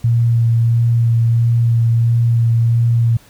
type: tone with vibrato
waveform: sine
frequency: 116.54 Hz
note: A#2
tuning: in tune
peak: -10 dBFS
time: 0.04-3.17 s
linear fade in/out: 5 ms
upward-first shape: sine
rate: 1.5 Hz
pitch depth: 14 cents each way
effects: pink hiss -47 dBFS RMS until 3.29 s